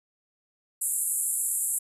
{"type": "band-pass noise", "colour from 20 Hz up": "white", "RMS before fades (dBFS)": -28, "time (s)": [0.81, 1.79], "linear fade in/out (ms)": 10, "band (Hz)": [7500, 12000], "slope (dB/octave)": 96, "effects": []}